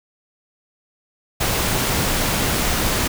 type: noise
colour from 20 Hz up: pink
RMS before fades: -20 dBFS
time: 1.4-3.08 s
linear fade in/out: 10 ms
effects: none